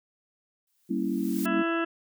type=noise with exponential growth; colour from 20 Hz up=blue; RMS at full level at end=-36 dBFS; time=0.67-1.46 s; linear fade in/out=2 ms; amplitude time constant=170 ms
type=chord; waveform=sine; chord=G diminished seventh; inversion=none; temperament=equal with one note detuned; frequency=194.98 / 233.1 / 277.2 / 329.6 Hz; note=G3 / Bb3 / Db4 / Fb4; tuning=-9 / 0 / 0 / 0 cents; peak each=-31 dBFS; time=0.89-1.63 s; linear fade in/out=20 ms
type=harmonic tone; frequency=332.8 Hz; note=E4; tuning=17 cents sharp; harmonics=1 / 2 / 3 / 4 / 5 / 6 / 8 / 9 / 10; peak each=-27 / -34 / -40 / -32 / -34 / -46 / -37 / -47 / -51 dBFS; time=1.45-1.85 s; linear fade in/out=10 ms
effects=none